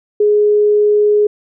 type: tone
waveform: sine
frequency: 417.6 Hz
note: G#4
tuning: 10 cents sharp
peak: -8 dBFS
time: 0.2-1.27 s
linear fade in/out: 5 ms
effects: none